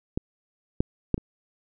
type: clicks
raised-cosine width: 3 ms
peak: -13 / -8 / -8 / -20 dBFS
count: 4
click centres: 0.175 / 0.805 / 1.143 / 1.179 s
effects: none